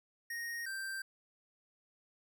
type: tone pair in turn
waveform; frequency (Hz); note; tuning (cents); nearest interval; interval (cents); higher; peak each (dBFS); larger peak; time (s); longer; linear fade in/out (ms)
square; 1864.7 / 1570.1; A#6 / G6; 0 / +2; minor third; 298; first; -39 / -39; neither; 0.3-0.66 / 0.66-1.02; neither; 5
effects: none